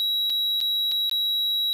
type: tone with dropouts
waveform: triangle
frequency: 3876 Hz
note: B7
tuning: 33 cents flat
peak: -20 dBFS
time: 0-1.73 s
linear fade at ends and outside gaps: 0 ms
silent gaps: 0.298-0.302 / 0.604-0.612 / 0.915-0.919 / 1.096-1.113 s
effects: none